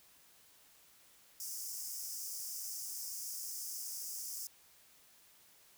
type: high-pass noise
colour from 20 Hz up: pink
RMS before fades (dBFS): -43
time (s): 1.4-4.47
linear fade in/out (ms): 2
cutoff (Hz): 5000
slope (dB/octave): 96
effects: white hiss -64 dBFS RMS until 5.77 s